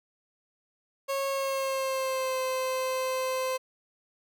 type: tone with pitch glide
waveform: 30% pulse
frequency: 547 to 518.4 Hz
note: C#5 to C5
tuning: -23 to -16 cents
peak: -25 dBFS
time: 1.08-3.58 s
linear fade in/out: 20 ms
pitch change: -93 cents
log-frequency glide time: 1.28-2.39 s
effects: none